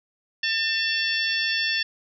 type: harmonic tone with a mistuned harmonic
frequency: 899 Hz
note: A5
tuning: 37 cents sharp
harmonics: 2 / 3 / 4 / 5 / 6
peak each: -26 / -28 / -29 / -30 / -31 dBFS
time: 0.43-1.83 s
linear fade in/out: 5 ms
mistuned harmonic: 4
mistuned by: -76 cents
effects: none